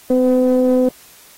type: ring-modulated tone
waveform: triangle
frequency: 126.2 Hz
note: B2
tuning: 38 cents sharp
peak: -6 dBFS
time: 0.1-0.89 s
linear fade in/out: 5 ms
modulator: 381 Hz
effects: white hiss -45 dBFS RMS until 1.37 s + AAC 48 kbps